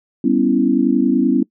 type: chord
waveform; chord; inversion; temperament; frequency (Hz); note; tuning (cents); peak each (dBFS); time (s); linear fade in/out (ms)
sine; C# half-diminished seventh; second; equal; 196 / 246.9 / 277.2 / 329.6; G3 / B3 / C#4 / E4; 0 / 0 / 0 / 0; -21 / -16 / -16 / -19; 0.24-1.43; 5
effects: noise-tail reverb RT60 0.1 s tail -22 dB re dry